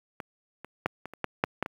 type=clicks; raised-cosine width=0.5 ms; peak=-20 / -25 / -10 / -22 / -28 / -12 / -7 / -12 / -19 dBFS; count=9; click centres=0.202 / 0.646 / 0.86 / 1.056 / 1.136 / 1.243 / 1.439 / 1.626 / 1.661 s; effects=high-pass 100 Hz 12 dB/octave + 8-bit